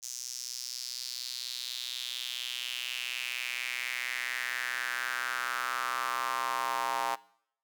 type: tone with high-pass filter sweep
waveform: square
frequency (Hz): 62.1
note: B1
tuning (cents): +10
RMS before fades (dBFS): -35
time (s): 0.02-7.16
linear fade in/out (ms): 20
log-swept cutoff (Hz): 6200 to 880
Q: 3.9
effects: noise-tail reverb RT60 0.7 s tail -22 dB re dry